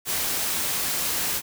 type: noise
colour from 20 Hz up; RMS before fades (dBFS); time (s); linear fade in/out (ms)
white; -26; 0.05-1.42; 50
effects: none